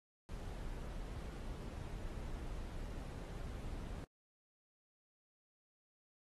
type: noise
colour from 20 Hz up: brown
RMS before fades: -45 dBFS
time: 0.29-4.04 s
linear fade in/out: 0 ms
effects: AAC 32 kbps